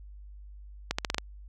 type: accelerating click train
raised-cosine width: 0.2 ms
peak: -10 dBFS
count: 6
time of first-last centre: 0.91-1.183 s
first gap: 75 ms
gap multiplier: 0.84
effects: added 50 Hz sine -44 dBFS peak until 1.48 s